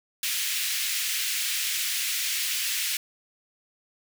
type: high-pass noise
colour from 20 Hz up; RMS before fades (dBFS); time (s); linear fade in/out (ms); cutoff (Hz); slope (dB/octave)
pink; -28; 0.23-2.97; 2; 2100; 24
effects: none